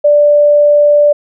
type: tone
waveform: sine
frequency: 587.3 Hz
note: D5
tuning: in tune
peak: -4 dBFS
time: 0.04-1.13 s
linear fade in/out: 10 ms
effects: none